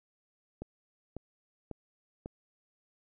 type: click train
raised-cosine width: 2 ms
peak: -26 dBFS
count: 4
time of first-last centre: 0.62-2.259 s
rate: 1.83 Hz
effects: none